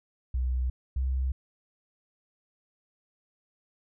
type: tone pair in turn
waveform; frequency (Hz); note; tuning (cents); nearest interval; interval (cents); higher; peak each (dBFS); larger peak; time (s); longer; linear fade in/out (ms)
sine; 63 / 65.18; B1 / C2; +35 / -6; minor second; 59; second; -25; neither; 0.34-0.7 / 0.96-1.32; neither; 5
effects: none